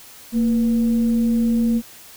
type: tone with frequency modulation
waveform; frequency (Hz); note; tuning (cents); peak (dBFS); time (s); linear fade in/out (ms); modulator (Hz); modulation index
sine; 230; A#3; -23; -15; 0.32-1.82; 50; 258; 0.26
effects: white hiss -43 dBFS RMS until 2.16 s